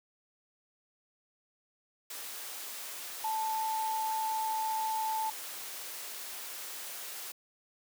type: tone in noise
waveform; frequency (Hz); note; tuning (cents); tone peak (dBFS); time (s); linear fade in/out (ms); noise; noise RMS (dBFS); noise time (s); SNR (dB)
sine; 880; A5; 0; -30; 3.24-5.3; 5; white; -42; 2.1-7.32; +9
effects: high-pass 400 Hz 12 dB/octave